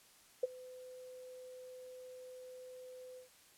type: tone with ADSR envelope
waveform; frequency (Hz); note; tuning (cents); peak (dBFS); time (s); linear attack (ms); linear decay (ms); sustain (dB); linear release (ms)
sine; 507; B4; +45; -27; 0.43-3.29; 6; 24; -22; 120
effects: white hiss -64 dBFS RMS until 3.57 s + low-pass 12000 Hz 12 dB/octave